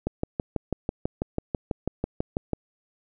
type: click train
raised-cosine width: 2 ms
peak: -12 dBFS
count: 16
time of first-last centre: 0.07-2.533 s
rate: 6.09 Hz
effects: none